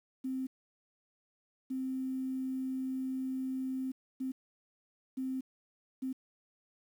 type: tone bursts at uneven times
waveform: sine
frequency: 261.6 Hz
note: C4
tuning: in tune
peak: -33 dBFS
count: 5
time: 0.24-0.47 / 1.7-3.92 / 4.2-4.32 / 5.17-5.41 / 6.02-6.13 s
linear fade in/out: 10 ms
effects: 10-bit